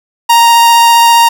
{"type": "tone with vibrato", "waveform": "45% pulse", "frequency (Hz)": 933, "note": "A#5", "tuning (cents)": 1, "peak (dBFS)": -3, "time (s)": [0.29, 1.29], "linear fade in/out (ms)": 10, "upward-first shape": "triangle", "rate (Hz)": 15, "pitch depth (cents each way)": 11, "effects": []}